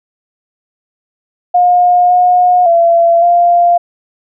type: tone with pitch steps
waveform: sine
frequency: 714 / 720 / 678 / 696 Hz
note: F5 / F#5 / E5 / F5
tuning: +38 / -47 / +49 / -6 cents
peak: -5 dBFS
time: 1.54-3.78 s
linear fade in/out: 10 ms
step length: 560 ms
effects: none